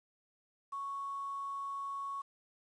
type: tone with quantisation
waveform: sine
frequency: 1108.7 Hz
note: C#6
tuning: in tune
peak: -37 dBFS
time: 0.72-2.22 s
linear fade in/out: 10 ms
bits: 10
effects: resampled to 22050 Hz